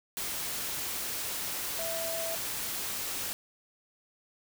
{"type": "tone in noise", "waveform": "sine", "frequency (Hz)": 659.3, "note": "E5", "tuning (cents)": 0, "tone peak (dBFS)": -35, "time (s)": [1.79, 2.35], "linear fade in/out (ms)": 0, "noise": "white", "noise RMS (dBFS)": -35, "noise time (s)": [0.17, 3.33], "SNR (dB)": -3, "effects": []}